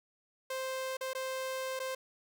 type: tone with dropouts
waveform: sawtooth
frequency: 523.3 Hz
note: C5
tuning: in tune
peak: -31 dBFS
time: 0.5-1.95 s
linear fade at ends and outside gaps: 5 ms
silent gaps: 0.97-1.009 / 1.134-1.149 / 1.793-1.799 s
effects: none